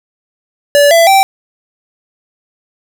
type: tone with pitch steps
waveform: square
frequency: 576 / 669.3 / 777.8 Hz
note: D5 / E5 / G5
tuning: -34 / +26 / -14 cents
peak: -5 dBFS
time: 0.75-1.23 s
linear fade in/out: 0 ms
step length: 160 ms
effects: none